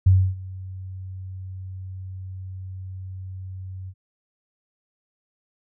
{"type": "tone with ADSR envelope", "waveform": "sine", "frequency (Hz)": 93.8, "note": "F#2", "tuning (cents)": 24, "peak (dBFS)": -10, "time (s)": [0.06, 3.94], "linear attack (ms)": 9, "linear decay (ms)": 280, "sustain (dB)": -22, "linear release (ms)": 55, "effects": []}